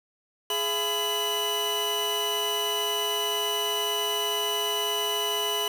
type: tone cluster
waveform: 40% pulse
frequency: 418.4 / 675 / 1008 / 2962 Hz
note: G#4 / E5 / B5 / F#7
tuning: +13 / +41 / +35 / +1 cents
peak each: -31 / -35 / -32 / -27 dBFS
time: 0.5-5.68 s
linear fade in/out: 2 ms
effects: none